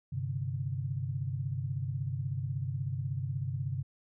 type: chord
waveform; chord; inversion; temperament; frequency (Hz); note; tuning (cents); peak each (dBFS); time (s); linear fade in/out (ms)
sine; G suspended fourth; none; just; 98 / 130.67 / 147; G2 / C3 / D3; 0 / -2 / +2; -37 / -34 / -38; 0.12-3.83; 10
effects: none